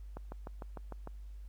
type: click train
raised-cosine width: 1 ms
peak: -29 dBFS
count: 7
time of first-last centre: 0.17-1.074 s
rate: 6.64 Hz
effects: added 50 Hz sine -44 dBFS peak until 1.48 s + pink hiss -72 dBFS RMS until 1.48 s